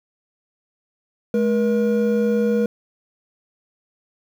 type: tone pair together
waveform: triangle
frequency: 212.9 / 478 Hz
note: G#3 / A#4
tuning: +43 / +43 cents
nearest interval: octave + major second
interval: 1400 cents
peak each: -17 dBFS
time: 1.34-2.66 s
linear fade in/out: 2 ms
effects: 8-bit